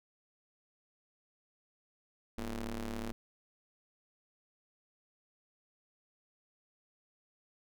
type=ring-modulated tone; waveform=sawtooth; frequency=108.6 Hz; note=A2; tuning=22 cents flat; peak=-30 dBFS; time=2.38-3.12 s; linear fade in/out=0 ms; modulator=127 Hz; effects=none